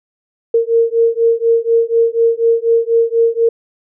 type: beating tone pair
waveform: sine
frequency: 458.6 / 462.7 Hz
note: A#4 / A#4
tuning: -28 / -13 cents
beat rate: 4.1 Hz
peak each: -13 dBFS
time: 0.54-3.49 s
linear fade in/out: 5 ms
effects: none